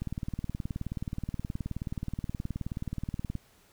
click train, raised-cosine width 5 ms, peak -21 dBFS, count 64, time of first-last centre 0.02-3.353 s, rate 18.9 Hz, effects pink hiss -62 dBFS RMS until 3.72 s

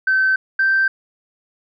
sine tone pair in turn, 1539 / 1563.2 Hz, G6 / G6, -32 / -5 cents, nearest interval unison, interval 27 cents, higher second, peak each -12 dBFS, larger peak neither, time 0.07-0.36 / 0.59-0.88 s, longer neither, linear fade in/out 5 ms, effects tanh soft clip ceiling -9 dBFS

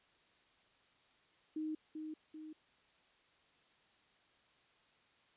sine tone with echo, 311.1 Hz, D#4, in tune, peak -37 dBFS, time 1.56-1.75 s, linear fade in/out 5 ms, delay 390 ms, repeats 2, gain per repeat -5 dB, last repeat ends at 2.53 s, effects white hiss -70 dBFS RMS until 5.36 s + resampled to 8000 Hz

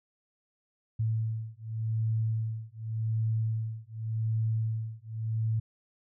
sine beating tone pair, 110.8 / 111.67 Hz, A2 / A2, +13 / +26 cents, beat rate 0.87 Hz, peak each -31 dBFS, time 0.99-5.6 s, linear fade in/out 10 ms, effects none

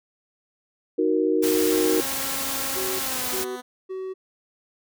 sine chord, D# minor, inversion none, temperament equal, 311.1 / 370 / 466.2 Hz, D#4 / F#4 / A#4, 0 / 0 / 0 cents, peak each -23 dBFS, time 0.98-2.01 s, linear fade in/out 10 ms
white noise, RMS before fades -28 dBFS, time 1.42-3.45 s, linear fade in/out 20 ms
10% pulse tone with pitch glide, 270 to 249 Hz, C#4 to B3, -45 to +14 cents, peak -26 dBFS, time 1.7-3.62 s, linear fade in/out 20 ms, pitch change -141 cents, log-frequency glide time 3-3.28 s
triangle tone bursts, 377.4 Hz, F#4, 34 cents sharp, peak -27 dBFS, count 3, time 2.75-4.14 s, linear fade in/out 20 ms, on 250 ms, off 320 ms
effects none

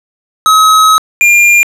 square tone pair in turn, 1277 / 2400 Hz, D#6 / D7, +45 / +37 cents, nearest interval major seventh, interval 1092 cents, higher second, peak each -4 dBFS, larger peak neither, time 0.46-0.98 / 1.21-1.63 s, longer first, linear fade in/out 0 ms, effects low-pass 11000 Hz 12 dB/octave

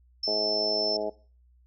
sine tone, 5320 Hz, E8, 15 cents sharp, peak -26 dBFS, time 0.23-0.97 s, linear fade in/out 5 ms
harmonic tone, 105.7 Hz, G#2, 31 cents sharp, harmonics 2 / 3 / 4 / 5 / 6 / 7 / 8, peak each -42 / -39 / -32 / -38 / -31 / -42 / -42 dBFS, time 0.27-1.1 s, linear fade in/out 10 ms
effects noise-tail reverb RT60 0.4 s tail -20 dB re dry + added 61 Hz sine -57 dBFS peak until 1.66 s

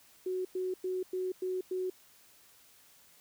sine tone bursts, 370 Hz, F#4, in tune, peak -31 dBFS, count 6, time 0.26-1.9 s, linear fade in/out 5 ms, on 190 ms, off 100 ms, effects white hiss -61 dBFS RMS until 3.2 s

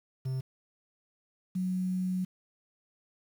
triangle / sine tone pair in turn, 130.81 / 184.26 Hz, C3 / F#3, 0 / -7 cents, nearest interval tritone, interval 593 cents, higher second, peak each -28 dBFS, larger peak neither, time 0.25-0.41 / 1.55-2.25 s, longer second, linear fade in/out 10 ms, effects 9-bit

